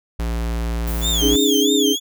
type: tone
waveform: square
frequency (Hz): 57.5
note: A#1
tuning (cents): -23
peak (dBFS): -21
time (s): 0.19-1.36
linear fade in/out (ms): 5
type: noise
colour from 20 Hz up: violet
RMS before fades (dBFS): -32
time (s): 0.87-1.64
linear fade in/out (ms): 5
type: tone with vibrato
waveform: 30% pulse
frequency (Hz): 3375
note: G#7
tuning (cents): +27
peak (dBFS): -16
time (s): 1.01-2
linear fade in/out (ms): 50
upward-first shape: sine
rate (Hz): 3.1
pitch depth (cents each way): 140
type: chord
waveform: sine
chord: C# suspended second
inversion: none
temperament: equal with one note detuned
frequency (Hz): 277.2 / 307.9 / 415.3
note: C#4 / D#4 / G#4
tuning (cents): 0 / -18 / 0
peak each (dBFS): -19 / -20 / -19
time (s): 1.2-1.96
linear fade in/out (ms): 50
effects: none